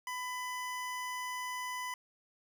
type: tone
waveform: 25% pulse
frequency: 1000 Hz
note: B5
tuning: 21 cents sharp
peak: -33 dBFS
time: 0.07-1.94 s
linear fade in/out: 2 ms
effects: none